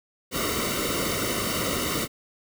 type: noise with comb filter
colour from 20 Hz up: pink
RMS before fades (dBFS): -27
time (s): 0.31-2.08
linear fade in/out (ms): 50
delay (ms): 1.2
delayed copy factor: -0.85
effects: none